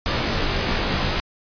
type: noise with comb filter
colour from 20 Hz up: pink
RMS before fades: -22 dBFS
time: 0.06-1.2 s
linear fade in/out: 0 ms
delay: 19 ms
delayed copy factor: -0.95
effects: resampled to 11025 Hz